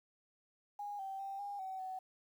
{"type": "tone with pitch steps", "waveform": "sine", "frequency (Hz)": [820, 775, 784, 810, 760, 752], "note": ["G#5", "G5", "G5", "G#5", "F#5", "F#5"], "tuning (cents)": [-22, -20, 0, -43, 46, 28], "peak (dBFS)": -40, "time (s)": [0.79, 1.99], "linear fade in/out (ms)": 5, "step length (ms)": 200, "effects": ["11-bit"]}